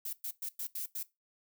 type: noise bursts at uneven times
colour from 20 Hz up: violet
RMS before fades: -38 dBFS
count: 6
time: 0.05-0.13 / 0.24-0.31 / 0.42-0.49 / 0.59-0.67 / 0.75-0.86 / 0.95-1.03 s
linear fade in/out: 5 ms
effects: noise-tail reverb RT60 0.2 s tail -18 dB re dry